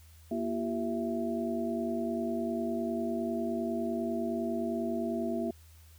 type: tone cluster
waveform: sine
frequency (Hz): 236.4 / 339.1 / 389 / 666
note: A#3 / E4 / G4 / E5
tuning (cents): +24 / +49 / -13 / +18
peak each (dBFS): -33 / -36 / -38 / -36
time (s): 0.31-5.51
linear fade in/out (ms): 5
effects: added 80 Hz sine -53 dBFS peak until 5.98 s + white hiss -62 dBFS RMS until 5.98 s